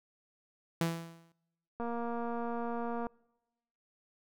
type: tone with exponential decay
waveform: sawtooth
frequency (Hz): 166.5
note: E3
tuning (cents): +18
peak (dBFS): -23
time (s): 0.81-1.32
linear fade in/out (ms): 2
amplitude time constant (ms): 110
type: click train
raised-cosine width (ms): 1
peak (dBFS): -25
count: 299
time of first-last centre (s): 1.8-3.068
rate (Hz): 235
effects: noise-tail reverb RT60 1.0 s tail -26 dB re dry